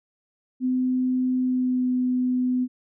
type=tone with pitch glide; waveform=sine; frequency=254.9 to 251.8 Hz; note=C4 to B3; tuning=-45 to +34 cents; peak=-20 dBFS; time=0.6-2.68 s; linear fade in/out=50 ms; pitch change=-21 cents; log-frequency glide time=1.38-1.91 s; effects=none